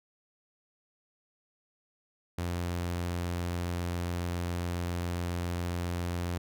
sawtooth tone, 87.31 Hz, F2, in tune, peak -27 dBFS, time 2.38-6.38 s, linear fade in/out 5 ms, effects none

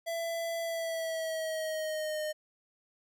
square tone with pitch glide, 668 to 612.6 Hz, E5 to D#5, +23 to -27 cents, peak -33 dBFS, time 0.06-2.33 s, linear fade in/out 20 ms, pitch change -150 cents, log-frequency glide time 0.61-2.22 s, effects none

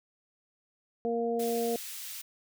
harmonic tone, 233.1 Hz, A#3, in tune, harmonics 1 / 2 / 3, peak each -34 / -29 / -35 dBFS, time 1.05-1.76 s, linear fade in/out 0 ms
white high-pass noise, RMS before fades -41 dBFS, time 1.39-2.22 s, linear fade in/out 10 ms, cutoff 2100 Hz, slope 12 dB/octave
effects none

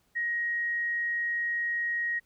sine tone, 1885 Hz, A#6, 19 cents sharp, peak -27 dBFS, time 0.15-2.2 s, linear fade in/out 20 ms, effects pink hiss -70 dBFS RMS until 2.25 s

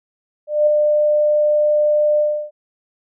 sine tone with ADSR envelope, 599 Hz, D5, 34 cents sharp, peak -9 dBFS, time 0.47-2.51 s, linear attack 200 ms, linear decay 4 ms, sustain -3 dB, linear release 320 ms, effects none

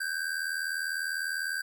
square ring-modulated tone, 1568 Hz, G6, in tune, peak -28 dBFS, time 0-1.62 s, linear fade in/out 10 ms, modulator 40 Hz, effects none

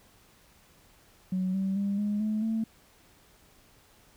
sine tone with pitch steps, 185.7 / 192.58 / 199.72 / 207.1 / 214.8 / 222.8 Hz, F#3 / G3 / G3 / G#3 / A3 / A3, +7 / -30 / +33 / -5 / -41 / +22 cents, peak -25 dBFS, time 1.32-2.64 s, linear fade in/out 5 ms, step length 220 ms, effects tanh soft clip ceiling -22 dBFS + pink hiss -60 dBFS RMS until 4.16 s

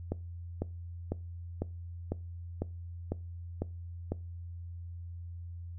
click train, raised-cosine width 2 ms, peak -19 dBFS, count 9, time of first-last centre 0.12-4.12 s, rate 2 Hz, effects noise-tail reverb RT60 0.3 s tail -21 dB re dry + added 86 Hz sine -40 dBFS peak until 5.78 s

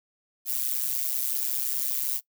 violet noise with amplitude modulation, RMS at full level -24 dBFS, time 0.45-2.21 s, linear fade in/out 50 ms, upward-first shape sine, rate 130 Hz, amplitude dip 100%, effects noise-tail reverb RT60 0.1 s tail -20 dB re dry

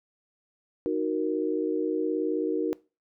sine chord, D# minor, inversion none, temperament equal, 311.1 / 370 / 466.2 Hz, D#4 / F#4 / A#4, 0 / 0 / 0 cents, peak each -29 dBFS, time 0.86-2.73 s, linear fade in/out 0 ms, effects noise-tail reverb RT60 0.3 s tail -22 dB re dry

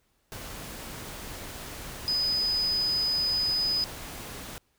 sine tone in noise, 5000 Hz, D#8, 8 cents sharp, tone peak -24 dBFS, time 2.08-3.84 s, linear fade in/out 0 ms, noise pink, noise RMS -40 dBFS, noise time 0.32-4.58 s, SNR +13 dB, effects pink hiss -71 dBFS RMS until 4.78 s

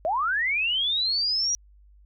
sine linear sweep, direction up, 597 to 5820 Hz, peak -22 dBFS, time 0.05-1.55 s, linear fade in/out 0 ms, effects added 50 Hz sine -51 dBFS peak until 2.05 s

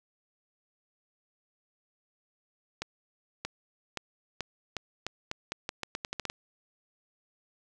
accelerating click train, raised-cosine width 0.2 ms, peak -16 dBFS, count 16, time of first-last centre 2.82-6.299 s, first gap 630 ms, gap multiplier 0.83, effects none

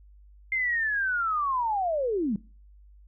sine linear sweep, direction down, 2112 to 185.3 Hz, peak -24 dBFS, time 0.52-2.36 s, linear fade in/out 2 ms, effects noise-tail reverb RT60 0.4 s tail -23 dB re dry + added 50 Hz sine -50 dBFS peak until 3.07 s

